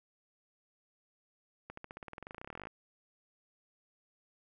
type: accelerating click train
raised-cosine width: 0.5 ms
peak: -29 dBFS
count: 26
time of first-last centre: 1.7-2.671 s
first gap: 74 ms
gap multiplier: 0.94
effects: none